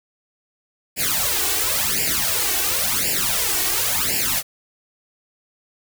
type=noise with flanger; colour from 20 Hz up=white; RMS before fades=-21 dBFS; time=0.96-4.43 s; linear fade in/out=50 ms; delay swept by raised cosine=0.4 to 2.7 ms; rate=0.94 Hz; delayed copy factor=+1; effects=none